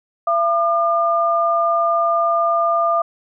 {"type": "tone pair together", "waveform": "sine", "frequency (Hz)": [676, 1204.5], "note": ["E5", "D6"], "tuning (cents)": [43, 43], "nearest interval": "minor seventh", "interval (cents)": 1000, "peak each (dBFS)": -17, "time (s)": [0.27, 3.02], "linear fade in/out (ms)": 5, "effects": []}